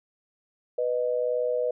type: tone pair together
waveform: sine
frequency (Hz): 493.9 / 616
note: B4 / D#5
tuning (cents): 0 / -17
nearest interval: major third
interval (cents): 383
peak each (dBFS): -25 / -28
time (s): 0.78-1.71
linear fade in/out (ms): 5
effects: none